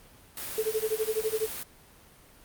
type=noise; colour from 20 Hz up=white; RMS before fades=-37 dBFS; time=0.37-1.63 s; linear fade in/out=2 ms
type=tone with tremolo; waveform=sine; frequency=437.6 Hz; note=A4; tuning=9 cents flat; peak=-23 dBFS; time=0.58-1.48 s; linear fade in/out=0 ms; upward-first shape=sine; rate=12 Hz; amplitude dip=100%
effects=pink hiss -55 dBFS RMS until 2.44 s + Opus 32 kbps